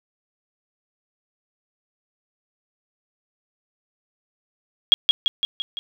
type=tone with echo; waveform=sine; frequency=3282 Hz; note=G#7; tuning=21 cents flat; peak=-7 dBFS; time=4.92-4.94 s; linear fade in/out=0 ms; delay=170 ms; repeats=5; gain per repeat=-4 dB; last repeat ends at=5.79 s; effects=none